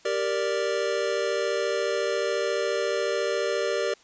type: chord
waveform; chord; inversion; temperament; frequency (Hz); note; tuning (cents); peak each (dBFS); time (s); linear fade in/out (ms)
square; G minor; none; equal; 392 / 466.2 / 587.3; G4 / Bb4 / D5; 0 / 0 / 0; -30 / -29 / -29; 0.05-3.94; 5
effects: white hiss -56 dBFS RMS until 4.03 s + resampled to 16000 Hz